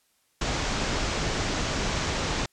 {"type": "low-pass noise", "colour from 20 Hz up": "pink", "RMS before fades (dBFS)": -28, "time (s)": [0.41, 2.46], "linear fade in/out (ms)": 5, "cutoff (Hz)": 7300, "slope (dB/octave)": 48, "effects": ["white hiss -68 dBFS RMS until 2.52 s", "low-pass 12000 Hz 12 dB/octave"]}